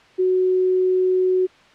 sine tone, 370 Hz, F#4, in tune, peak -15 dBFS, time 0.18-1.47 s, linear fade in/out 20 ms, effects white hiss -50 dBFS RMS until 1.74 s + low-pass 3000 Hz 12 dB/octave

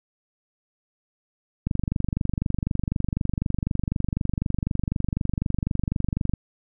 click train, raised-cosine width 5 ms, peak -11 dBFS, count 113, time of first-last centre 1.67-6.337 s, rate 24 Hz, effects none

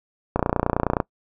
click train, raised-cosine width 1 ms, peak -5 dBFS, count 20, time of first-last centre 0.36-1.002 s, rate 29.6 Hz, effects noise-tail reverb RT60 0.1 s tail -23 dB re dry

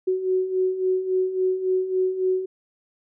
sine beating tone pair, 370 / 373.6 Hz, F#4 / F#4, 0 / +17 cents, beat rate 3.6 Hz, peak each -27 / -21 dBFS, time 0.07-2.46 s, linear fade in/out 10 ms, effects none

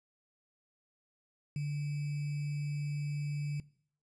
sine tone with sample-and-hold, 145.7 Hz, D3, 13 cents flat, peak -32 dBFS, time 1.56-3.6 s, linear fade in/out 2 ms, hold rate 2450 Hz, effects noise-tail reverb RT60 0.6 s tail -21 dB re dry + resampled to 22050 Hz

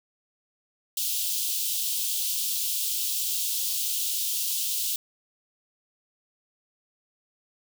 white high-pass noise, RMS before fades -28 dBFS, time 0.97-4.96 s, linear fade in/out 2 ms, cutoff 2900 Hz, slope 48 dB/octave, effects none

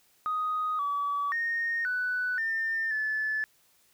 sine tone with pitch steps, 1248 / 1144 / 1850 / 1490 / 1802 / 1736 Hz, D#6 / D6 / A#6 / F#6 / A6 / A6, +5 / -46 / -14 / +12 / +41 / -24 cents, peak -26 dBFS, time 0.26-3.44 s, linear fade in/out 0 ms, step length 530 ms, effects tanh soft clip ceiling -22 dBFS + white hiss -65 dBFS RMS until 3.93 s

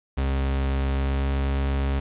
40% pulse tone with pitch glide, 67.7 to 68.45 Hz, C#2 to C#2, -40 to -21 cents, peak -21 dBFS, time 0.17-2 s, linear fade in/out 10 ms, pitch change +19 cents, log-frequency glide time 0.87-1.31 s, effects resampled to 8000 Hz + 8-bit

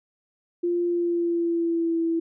sine tone with pitch glide, 348 to 330.9 Hz, F4 to E4, -6 to +7 cents, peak -21 dBFS, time 0.63-2.2 s, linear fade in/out 10 ms, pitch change -87 cents, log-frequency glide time 0.86-1.99 s, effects none

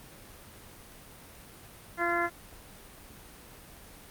harmonic tone, 344.1 Hz, F4, 26 cents flat, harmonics 1 / 2 / 3 / 4 / 5 / 6, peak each -33 / -32 / -34 / -32 / -32 / -35 dBFS, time 1.97-2.3 s, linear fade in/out 50 ms, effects pink hiss -50 dBFS RMS until 4.1 s + Opus 32 kbps

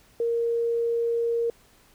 sine tone, 466.2 Hz, A#4, in tune, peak -22 dBFS, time 0.2-1.5 s, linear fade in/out 2 ms, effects pink hiss -58 dBFS RMS until 1.94 s

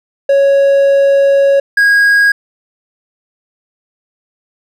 triangle tone pair in turn, 554.4 / 1640.8 Hz, C#5 / G#6, 0 / -21 cents, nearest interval octave + perfect fifth, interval 1879 cents, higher second, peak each -4 dBFS, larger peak neither, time 0.29-1.6 / 1.77-2.32 s, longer first, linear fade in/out 5 ms, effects none

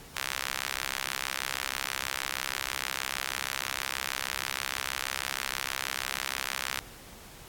sawtooth tone with high-pass filter, 66.3 Hz, C2, 23 cents sharp, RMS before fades -34 dBFS, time 0.16-6.8 s, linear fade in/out 5 ms, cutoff 1600 Hz, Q 0.85, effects pink hiss -49 dBFS RMS until 7.48 s + AAC 64 kbps

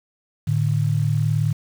sine tone pair together, 110 / 149.06 Hz, A2 / D3, 0 / +26 cents, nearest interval perfect fourth, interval 526 cents, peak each -20 dBFS, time 0.47-1.53 s, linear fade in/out 10 ms, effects 7-bit

